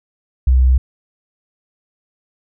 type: tone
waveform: sine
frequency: 63.9 Hz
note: C2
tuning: 40 cents flat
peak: -8 dBFS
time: 0.47-0.78 s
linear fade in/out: 5 ms
effects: none